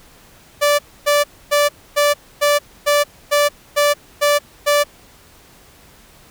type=tone bursts; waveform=sawtooth; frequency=583 Hz; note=D5; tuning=13 cents flat; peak=-8 dBFS; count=10; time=0.61-4.84 s; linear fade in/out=20 ms; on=180 ms; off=270 ms; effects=pink hiss -47 dBFS RMS until 6.3 s